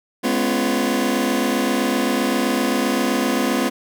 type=chord; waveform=sawtooth; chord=C# dominant seventh; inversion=second; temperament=just; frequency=207.9 / 249.5 / 277.2 / 346.5 Hz; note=G#3 / B3 / C#4 / E#4; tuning=+2 / +18 / 0 / -14 cents; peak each=-21 / -17 / -20 / -21 dBFS; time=0.23-3.7 s; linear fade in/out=20 ms; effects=none